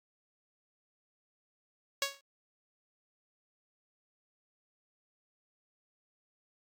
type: tone with exponential decay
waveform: 5% pulse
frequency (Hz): 555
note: C#5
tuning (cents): +2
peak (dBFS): -15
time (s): 2.02-2.21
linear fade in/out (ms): 2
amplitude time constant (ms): 41
effects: AAC 48 kbps